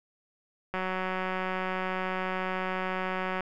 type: click train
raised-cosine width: 0.5 ms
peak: -17 dBFS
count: 497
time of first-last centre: 0.74-3.407 s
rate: 186 Hz
effects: none